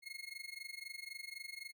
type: tone with amplitude modulation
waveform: 30% pulse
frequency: 2158 Hz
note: C#7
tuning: 47 cents flat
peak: -39 dBFS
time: 0.02-1.73 s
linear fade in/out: 50 ms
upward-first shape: sine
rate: 23.9 Hz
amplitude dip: 90%
effects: none